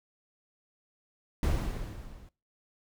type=noise with level ramp; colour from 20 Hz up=brown; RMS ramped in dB=-25 to -52 dBFS; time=1.43-2.29 s; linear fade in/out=2 ms; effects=noise-tail reverb RT60 0.3 s tail -22 dB re dry